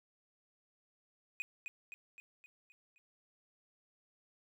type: tone with echo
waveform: triangle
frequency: 2489 Hz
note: D#7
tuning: in tune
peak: -34 dBFS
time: 1.4-1.42 s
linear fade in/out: 0 ms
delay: 260 ms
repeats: 6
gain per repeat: -5 dB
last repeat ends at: 2.98 s
effects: none